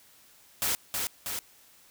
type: noise with echo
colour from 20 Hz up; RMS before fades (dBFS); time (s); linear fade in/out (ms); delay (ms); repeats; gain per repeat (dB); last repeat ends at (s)
white; -28; 0.62-0.75; 0; 320; 2; -3; 1.39
effects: white hiss -58 dBFS RMS until 1.9 s